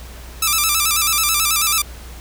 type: tone with vibrato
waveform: 5% pulse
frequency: 1244.5 Hz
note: D#6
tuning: in tune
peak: -3 dBFS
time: 0.42-1.82 s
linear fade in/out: 5 ms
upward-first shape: square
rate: 9.2 Hz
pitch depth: 87 cents each way
effects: added 60 Hz sine -34 dBFS peak until 2.2 s + pink hiss -40 dBFS RMS until 2.2 s